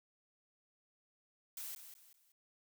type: noise with echo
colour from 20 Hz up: blue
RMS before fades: -45 dBFS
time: 1.57-1.75 s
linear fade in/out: 2 ms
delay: 190 ms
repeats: 3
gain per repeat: -9 dB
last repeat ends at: 2.32 s
effects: none